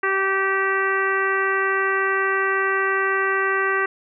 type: harmonic tone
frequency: 387.3 Hz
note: G4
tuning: 21 cents flat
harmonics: 1 / 2 / 3 / 4 / 5 / 6 / 7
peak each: -24 / -33 / -24 / -24 / -24 / -36 / -35 dBFS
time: 0.03-3.86 s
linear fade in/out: 5 ms
effects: none